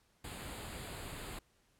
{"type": "band-stop noise", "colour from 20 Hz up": "pink", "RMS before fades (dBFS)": -45, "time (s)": [0.24, 1.39], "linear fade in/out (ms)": 5, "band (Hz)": [4800, 6900], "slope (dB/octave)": 96, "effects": ["pink hiss -72 dBFS RMS until 1.79 s", "low-pass 12000 Hz 12 dB/octave"]}